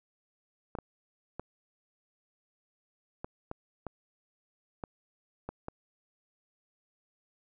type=clicks; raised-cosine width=1 ms; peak=-23 dBFS; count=9; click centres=0.752 / 0.787 / 1.396 / 3.245 / 3.514 / 3.867 / 4.838 / 5.49 / 5.684 s; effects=none